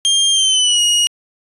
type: tone with pitch glide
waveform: sawtooth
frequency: 3200 to 2884 Hz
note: G7 to F#7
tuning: +35 to -45 cents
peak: -8 dBFS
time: 0.05-1.07 s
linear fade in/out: 0 ms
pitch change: -180 cents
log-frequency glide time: 0.32-0.81 s
effects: resampled to 24000 Hz